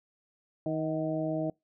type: harmonic tone with a mistuned harmonic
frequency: 157.8 Hz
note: D#3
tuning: 25 cents sharp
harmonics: 1 / 2 / 3 / 4 / 5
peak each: -35 / -32 / -41 / -33 / -44 dBFS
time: 0.66-1.5 s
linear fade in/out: 2 ms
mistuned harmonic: 5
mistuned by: -72 cents
effects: noise-tail reverb RT60 0.2 s tail -26 dB re dry